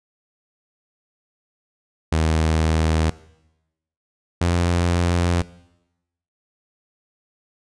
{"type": "tone pair in turn", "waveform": "sawtooth", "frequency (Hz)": [79.6, 86.86], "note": ["D#2", "F2"], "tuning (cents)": [40, -9], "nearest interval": "major second", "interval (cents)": 151, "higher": "second", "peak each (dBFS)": [-13, -13], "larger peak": "neither", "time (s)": [[2.12, 3.1], [4.41, 5.42]], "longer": "second", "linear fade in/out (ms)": 5, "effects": ["noise-tail reverb RT60 0.9 s tail -19 dB re dry", "resampled to 22050 Hz"]}